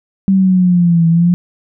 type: linear two-way sweep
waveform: sine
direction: down then up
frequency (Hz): 194.7 to 164.4 to 177.6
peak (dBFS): -7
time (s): 0.28-1.34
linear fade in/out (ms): 0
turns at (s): 1.08
effects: none